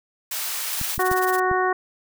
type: high-pass noise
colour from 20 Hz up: white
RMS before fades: -28 dBFS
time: 0.31-0.95 s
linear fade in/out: 5 ms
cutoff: 790 Hz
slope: 12 dB/octave
type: noise with tremolo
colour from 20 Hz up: blue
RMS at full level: -29 dBFS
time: 0.72-1.4 s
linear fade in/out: 10 ms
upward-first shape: sine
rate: 18 Hz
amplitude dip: 85%
type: clicks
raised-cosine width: 5 ms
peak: -19 dBFS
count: 4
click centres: 0.814 / 0.98 / 1.115 / 1.514 s
type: harmonic tone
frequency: 370 Hz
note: F#4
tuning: in tune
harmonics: 1 / 2 / 3 / 4 / 5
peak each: -23 / -24 / -24 / -28 / -28 dBFS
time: 0.99-1.73 s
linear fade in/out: 5 ms
effects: none